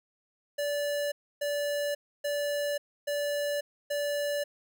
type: tone bursts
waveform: square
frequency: 580 Hz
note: D5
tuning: 22 cents flat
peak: -29 dBFS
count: 5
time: 0.58-4.44 s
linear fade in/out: 10 ms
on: 540 ms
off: 290 ms
effects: none